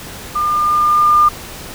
sine tone with level ramp, 1204 Hz, D6, 43 cents sharp, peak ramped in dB -14 to -6 dBFS, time 0.35-1.29 s, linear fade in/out 10 ms, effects pink hiss -31 dBFS RMS until 1.74 s

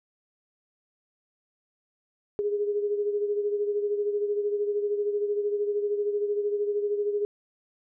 sine beating tone pair, 411 / 424 Hz, G#4 / G#4, -18 / +36 cents, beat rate 13 Hz, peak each -25 / -33 dBFS, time 2.39-7.25 s, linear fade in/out 0 ms, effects none

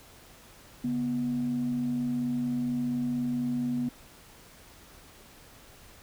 sine tone pair together, 140.42 / 244.7 Hz, C#3 / B3, +23 / -16 cents, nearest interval minor seventh, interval 961 cents, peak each -36 / -26 dBFS, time 0.84-3.89 s, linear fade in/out 5 ms, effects tanh soft clip ceiling -22 dBFS + pink hiss -53 dBFS RMS until 6.02 s

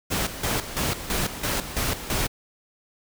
pink noise with tremolo, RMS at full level -25 dBFS, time 0.1-2.28 s, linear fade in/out 20 ms, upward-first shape square, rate 3 Hz, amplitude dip 70%, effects none

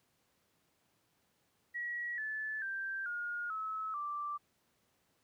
sine tone with pitch steps, 1917 / 1737.7 / 1575.2 / 1427.9 / 1294.3 / 1173.3 Hz, A#6 / A6 / G6 / F6 / E6 / D6, +48 / -22 / +8 / +38 / -32 / -2 cents, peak -36 dBFS, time 1.74-4.38 s, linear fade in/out 20 ms, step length 440 ms, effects pink hiss -75 dBFS RMS until 5.23 s + high-pass 100 Hz 12 dB/octave

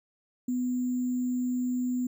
sine tone with sample-and-hold, 249.5 Hz, B3, 18 cents sharp, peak -26 dBFS, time 0.48-2.07 s, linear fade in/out 5 ms, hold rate 7350 Hz, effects none

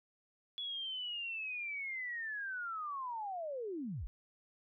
sine linear sweep, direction down, 3406 to 33.02 Hz, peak -38 dBFS, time 0.58-4.07 s, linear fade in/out 0 ms, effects none

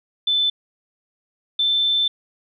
sine tone pair in turn, 3520 / 3540 Hz, A7 / A7, 0 / +10 cents, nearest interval unison, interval 10 cents, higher second, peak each -16 dBFS, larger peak neither, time 0.27-0.5 / 1.59-2.08 s, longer second, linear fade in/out 5 ms, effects none

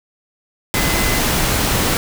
sine tone in noise, 2035 Hz, C7, 49 cents flat, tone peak -25 dBFS, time 0.75-1.19 s, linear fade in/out 0 ms, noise pink, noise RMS -17 dBFS, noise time 0.74-1.97 s, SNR -11 dB, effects none

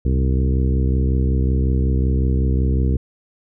harmonic tone with a mistuned harmonic, 65.41 Hz, C2, in tune, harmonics 1 / 2 / 3 / 4 / 5 / 6 / 7, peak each -16 / -22 / -26 / -28 / -30 / -32 / -33 dBFS, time 0.05-2.97 s, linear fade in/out 5 ms, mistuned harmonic 1, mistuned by +92 cents, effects none

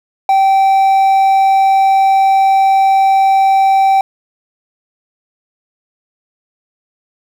triangle tone, 776 Hz, G5, 18 cents flat, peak -5 dBFS, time 0.29-4.01 s, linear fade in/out 2 ms, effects 7-bit

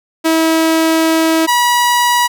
sawtooth tone pair in turn, 323.2 / 968.5 Hz, E4 / B5, -34 / -34 cents, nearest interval octave + perfect fifth, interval 1900 cents, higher second, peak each -6 dBFS, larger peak neither, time 0.24-1.47 / 1.47-2.28 s, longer first, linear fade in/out 20 ms, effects none

